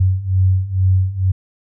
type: beating tone pair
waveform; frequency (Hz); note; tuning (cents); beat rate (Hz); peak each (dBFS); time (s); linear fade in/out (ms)
sine; 92.5 / 94.7; F#2 / F#2; 0 / +41; 2.2; -17 / -14; 0-1.32; 10
effects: none